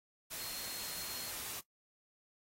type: tone in noise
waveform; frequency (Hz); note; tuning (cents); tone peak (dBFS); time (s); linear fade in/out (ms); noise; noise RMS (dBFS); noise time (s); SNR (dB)
sine; 4258; C8; +30; -47; 0.38-1.31; 20; white; -43; 0.3-1.61; -7
effects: noise-tail reverb RT60 0.1 s tail -17 dB re dry + AAC 48 kbps